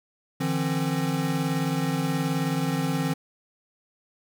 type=tone cluster; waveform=square; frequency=150.4 / 169.2 / 265.4 Hz; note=D3 / E3 / C4; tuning=+42 / +45 / +25 cents; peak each=-29 dBFS; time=0.4-3.14 s; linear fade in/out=10 ms; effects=none